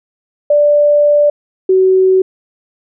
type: tone pair in turn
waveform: sine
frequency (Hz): 587.3 / 376.2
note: D5 / F#4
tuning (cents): 0 / +29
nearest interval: minor sixth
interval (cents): 771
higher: first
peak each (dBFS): -6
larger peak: neither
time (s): 0.5-1.3 / 1.69-2.22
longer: first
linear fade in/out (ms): 5
effects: none